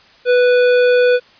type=tone with tanh clipping; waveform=sine; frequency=493.9 Hz; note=B4; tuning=in tune; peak=-11 dBFS; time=0.25-1.2 s; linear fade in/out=50 ms; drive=16 dB; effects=white hiss -47 dBFS RMS until 1.39 s + resampled to 11025 Hz